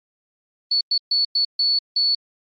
sine tone bursts at uneven times, 4435 Hz, C#8, in tune, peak -16 dBFS, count 6, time 0.71-0.81 / 0.91-0.98 / 1.11-1.25 / 1.35-1.45 / 1.59-1.79 / 1.96-2.15 s, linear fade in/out 5 ms, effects Opus 32 kbps

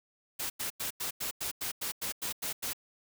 white noise bursts, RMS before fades -35 dBFS, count 12, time 0.39-2.733 s, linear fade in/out 10 ms, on 110 ms, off 93 ms, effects none

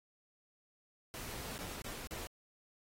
pink noise with dropouts, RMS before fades -45 dBFS, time 1.14-2.27 s, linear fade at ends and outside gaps 0 ms, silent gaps 1.581-1.589 / 1.819-1.844 / 2.071-2.109 s, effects AAC 48 kbps

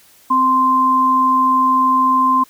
sine tone pair together, 260 / 1043.3 Hz, C4 / C6, -11 / -5 cents, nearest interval 2 octaves, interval 2406 cents, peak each -20 / -11 dBFS, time 0.3-2.44 s, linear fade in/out 10 ms, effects white hiss -49 dBFS RMS until 2.49 s

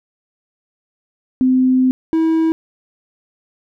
sine / triangle tone pair in turn, 257.3 / 323.3 Hz, C4 / E4, -29 / -34 cents, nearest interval major third, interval 395 cents, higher second, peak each -10 dBFS, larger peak neither, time 1.41-1.91 / 2.13-2.52 s, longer first, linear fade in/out 0 ms, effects none

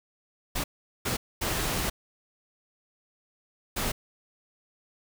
pink noise bursts at uneven times, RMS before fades -29 dBFS, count 4, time 0.55-0.64 / 1.05-1.17 / 1.41-1.9 / 3.76-3.92 s, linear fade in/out 10 ms, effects none

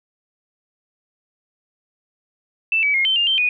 sine tone with pitch steps, 2653 / 2285 / 2144 / 3093 / 2808 / 3126 / 2471 Hz, E7 / D7 / C7 / G7 / F7 / G7 / D#7, +10 / -48 / +42 / -24 / +9 / -6 / -13 cents, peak -15 dBFS, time 2.72-3.49 s, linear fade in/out 2 ms, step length 110 ms, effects none

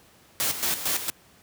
white noise with tremolo, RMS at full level -25 dBFS, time 0.4-1.1 s, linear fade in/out 0 ms, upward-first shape square, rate 4.4 Hz, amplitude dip 65%, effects pink hiss -56 dBFS RMS until 1.42 s + high-pass 80 Hz 12 dB/octave

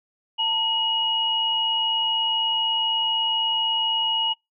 sine tone pair together, 902 / 2896 Hz, A5 / F#7, +43 / -38 cents, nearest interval octave + minor sixth, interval 2019 cents, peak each -27 / -21 dBFS, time 0.38-4.34 s, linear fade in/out 20 ms, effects noise-tail reverb RT60 0.2 s tail -26 dB re dry

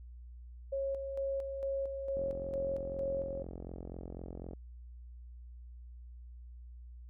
sine tone with tremolo, 546 Hz, C#5, 26 cents flat, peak -32 dBFS, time 0.72-3.43 s, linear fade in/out 10 ms, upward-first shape square, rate 2.2 Hz, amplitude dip 45%
click train, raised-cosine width 2 ms, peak -31 dBFS, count 105, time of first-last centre 2.17-4.534 s, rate 44 Hz
effects added 60 Hz sine -47 dBFS peak until 7.09 s

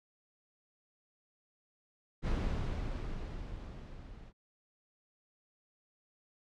brown noise with level ramp, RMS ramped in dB -31 to -51 dBFS, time 2.22-4.33 s, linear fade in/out 50 ms, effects low-pass 5000 Hz 12 dB/octave

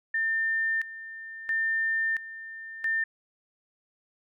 sine tone with tremolo, 1800 Hz, A6, 39 cents sharp, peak -24 dBFS, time 0.14-3.04 s, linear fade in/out 5 ms, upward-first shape square, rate 0.74 Hz, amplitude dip 80%, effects none

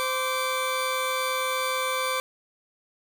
20% pulse tone pair together, 517.6 / 1164 Hz, C5 / D6, -19 / -16 cents, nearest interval octave + major second, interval 1403 cents, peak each -23 dBFS, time 0-2.2 s, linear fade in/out 0 ms, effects none

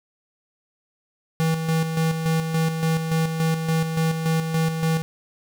square tone with tremolo, 161.6 Hz, E3, 34 cents flat, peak -19 dBFS, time 1.4-5.02 s, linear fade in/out 0 ms, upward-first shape square, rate 3.5 Hz, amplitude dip 50%, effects none

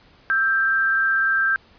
sine tone pair together, 1318.5 / 1580.9 Hz, E6 / G6, 0 / +14 cents, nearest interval minor third, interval 314 cents, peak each -26 / -17 dBFS, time 0.3-1.56 s, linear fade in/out 0 ms, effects pink hiss -53 dBFS RMS until 1.78 s + resampled to 11025 Hz

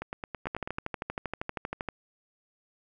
two click trains, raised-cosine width 0.5 ms, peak -20 / -17 dBFS, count 8 / 19, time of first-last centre 0.02-0.784 / 0.47-1.887 s, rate 9.16 / 12.7 Hz, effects none

